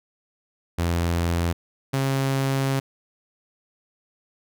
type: tone pair in turn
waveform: sawtooth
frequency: 85.3 / 135.41 Hz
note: F2 / C#3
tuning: -40 / -40 cents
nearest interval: minor sixth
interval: 800 cents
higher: second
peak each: -17 dBFS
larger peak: neither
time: 0.78-1.53 / 1.93-2.8 s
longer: second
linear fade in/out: 10 ms
effects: none